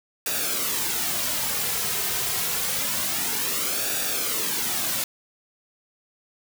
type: noise with flanger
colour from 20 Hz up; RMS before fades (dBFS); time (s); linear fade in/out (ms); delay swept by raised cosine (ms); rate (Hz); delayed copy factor
white; -26; 0.26-5.04; 2; 0.95 to 3.55; 0.27; -0.6
effects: none